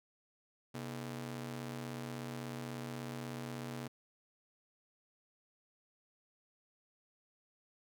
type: ring-modulated tone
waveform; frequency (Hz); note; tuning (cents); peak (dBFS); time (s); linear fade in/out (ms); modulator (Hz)
sawtooth; 185; F#3; 0; -34; 0.74-3.88; 10; 54.3
effects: none